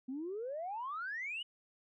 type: exponential sweep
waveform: sine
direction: up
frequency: 248.7 to 3006 Hz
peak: -37 dBFS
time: 0.08-1.43 s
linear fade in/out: 10 ms
effects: tanh soft clip ceiling -33 dBFS